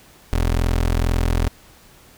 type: tone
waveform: 25% pulse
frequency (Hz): 42.17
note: E1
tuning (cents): +40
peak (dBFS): -13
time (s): 0.33-1.48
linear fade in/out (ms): 0
effects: pink hiss -49 dBFS RMS until 2.17 s